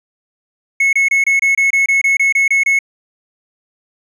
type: tone bursts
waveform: triangle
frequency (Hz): 2190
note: C#7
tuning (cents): -22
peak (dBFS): -8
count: 13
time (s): 0.8-2.79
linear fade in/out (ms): 5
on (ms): 130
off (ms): 25
effects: resampled to 24000 Hz

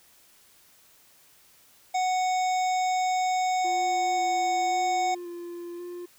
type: harmonic tone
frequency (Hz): 740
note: F#5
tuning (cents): 0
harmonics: 1 / 3 / 5 / 7 / 9 / 10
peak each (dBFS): -23 / -35 / -41 / -43 / -43 / -42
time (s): 1.94-5.15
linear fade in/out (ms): 10
type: tone with vibrato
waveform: triangle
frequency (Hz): 349.2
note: F4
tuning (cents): 0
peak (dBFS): -33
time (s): 3.64-6.06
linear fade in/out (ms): 10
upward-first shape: square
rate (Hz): 0.93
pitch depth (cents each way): 15
effects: white hiss -58 dBFS RMS until 6.18 s

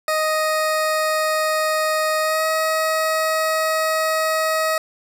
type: tone with pitch glide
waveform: 20% pulse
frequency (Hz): 624 to 634.2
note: D#5 to D#5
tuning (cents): +5 to +33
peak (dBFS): -13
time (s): 0.08-4.78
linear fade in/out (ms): 2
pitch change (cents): +28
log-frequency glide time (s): 2.21-2.45
effects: none

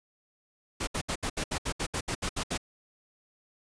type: noise bursts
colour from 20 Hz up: pink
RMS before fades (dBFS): -31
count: 13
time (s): 0.8-2.577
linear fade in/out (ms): 10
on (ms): 73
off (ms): 69
effects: resampled to 22050 Hz

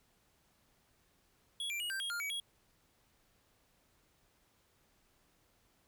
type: tone with pitch steps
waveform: square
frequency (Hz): 3346 / 2359 / 2890 / 1573 / 3269 / 1405 / 2271 / 3312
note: G#7 / D7 / F#7 / G6 / G#7 / F6 / C#7 / G#7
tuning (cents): +12 / +7 / -41 / +6 / -28 / +10 / +41 / -5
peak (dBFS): -37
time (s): 1.6-2.4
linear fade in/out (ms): 2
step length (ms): 100
effects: pink hiss -72 dBFS RMS until 5.87 s

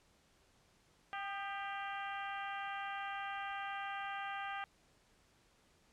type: harmonic tone with a mistuned harmonic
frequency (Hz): 395.5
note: G4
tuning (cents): +15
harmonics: 2 / 3 / 4 / 5 / 6 / 7 / 8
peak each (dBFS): -43 / -46 / -46 / -50 / -53 / -52 / -55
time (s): 1.13-4.64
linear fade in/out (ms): 0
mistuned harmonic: 3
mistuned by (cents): +50
effects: pink hiss -70 dBFS RMS until 5.92 s + low-pass 9000 Hz 12 dB/octave

